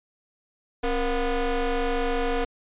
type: ring-modulated tone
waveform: 30% pulse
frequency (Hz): 246.9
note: B3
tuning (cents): 0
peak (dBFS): -17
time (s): 0.83-2.45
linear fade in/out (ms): 10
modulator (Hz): 224
effects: resampled to 8000 Hz